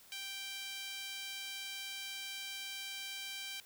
sawtooth tone with high-pass filter, 784 Hz, G5, in tune, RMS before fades -44 dBFS, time 0.12-3.6 s, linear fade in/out 0 ms, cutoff 2800 Hz, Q 1.8, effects white hiss -60 dBFS RMS until 3.65 s

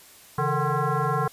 sine tone with frequency modulation, 460 Hz, A#4, 23 cents flat, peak -21 dBFS, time 0.38-1.28 s, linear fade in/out 5 ms, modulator 299 Hz, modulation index 3, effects white hiss -50 dBFS RMS until 1.32 s + resampled to 32000 Hz

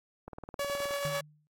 click train, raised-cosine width 1 ms, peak -28 dBFS, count 13, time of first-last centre 0.28-0.908 s, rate 19.1 Hz
sawtooth tone with tremolo, 567 Hz, C#5, 39 cents sharp, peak -26 dBFS, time 0.59-1.21 s, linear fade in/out 5 ms, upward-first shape triangle, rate 9.2 Hz, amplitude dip 40%
sine tone with exponential decay, 150.7 Hz, D3, 45 cents sharp, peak -32 dBFS, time 1.05-1.47 s, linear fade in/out 0 ms, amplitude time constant 90 ms
effects AAC 48 kbps

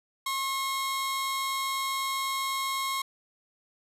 sawtooth tone pair together, 1080 / 3852 Hz, C#6 / B7, -45 / -44 cents, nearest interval octave + minor seventh, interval 2201 cents, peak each -25 / -34 dBFS, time 0.26-3.02 s, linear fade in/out 5 ms, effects resampled to 32000 Hz + 9-bit

